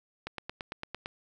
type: click train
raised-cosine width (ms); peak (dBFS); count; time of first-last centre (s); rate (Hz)
0.3; -20; 8; 0.27-1.059; 8.87
effects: none